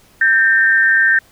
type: tone pair together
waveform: sine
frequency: 1571 / 1818 Hz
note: G6 / A#6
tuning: +3 / -44 cents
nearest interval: minor third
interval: 253 cents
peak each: -12 dBFS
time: 0.21-1.19 s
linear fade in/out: 5 ms
effects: pink hiss -50 dBFS RMS until 1.31 s